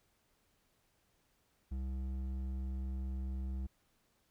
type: tone with hard clipping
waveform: triangle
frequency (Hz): 65.41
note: C2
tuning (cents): 0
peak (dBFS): -38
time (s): 1.71-3.67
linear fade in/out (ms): 10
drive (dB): 12
effects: pink hiss -75 dBFS RMS until 4.3 s